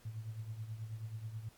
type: tone with tremolo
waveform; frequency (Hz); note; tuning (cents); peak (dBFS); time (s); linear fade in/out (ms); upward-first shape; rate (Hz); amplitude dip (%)
sine; 110.4; A2; +6; -37; 0.05-1.49; 5; triangle; 9.3; 75
effects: pink hiss -64 dBFS RMS until 1.57 s + MP3 96 kbps